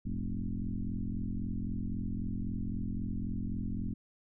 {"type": "tone with frequency modulation", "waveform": "sine", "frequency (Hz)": 102.3, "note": "G#2", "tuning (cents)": -26, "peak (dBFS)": -32, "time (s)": [0.05, 3.94], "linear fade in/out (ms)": 10, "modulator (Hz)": 43.8, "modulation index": 3.6, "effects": []}